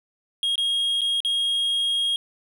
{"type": "tone with dropouts", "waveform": "triangle", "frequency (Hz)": 3264, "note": "G#7", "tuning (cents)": -31, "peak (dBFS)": -19, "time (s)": [0.43, 2.16], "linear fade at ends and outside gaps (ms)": 1, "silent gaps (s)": [[0.556, 0.579], [1.009, 1.016], [1.204, 1.248]], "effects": []}